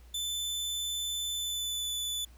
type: tone with pitch glide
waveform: sawtooth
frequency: 3520 to 3484 Hz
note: A7 to A7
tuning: 0 to -18 cents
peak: -29 dBFS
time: 0.14-2.25 s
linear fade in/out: 5 ms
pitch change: -18 cents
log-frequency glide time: 1.33-1.89 s
effects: added 60 Hz sine -51 dBFS peak until 2.37 s + pink hiss -63 dBFS RMS until 2.37 s